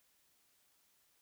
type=silence; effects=white hiss -73 dBFS RMS until 1.21 s